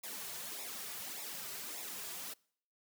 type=noise with flanger; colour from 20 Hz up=white; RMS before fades=-44 dBFS; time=0.03-2.34 s; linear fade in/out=10 ms; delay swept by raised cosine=0.65 to 3.85 ms; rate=1.7 Hz; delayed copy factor=-0.75; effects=noise-tail reverb RT60 0.6 s tail -25 dB re dry + high-pass 150 Hz 12 dB/octave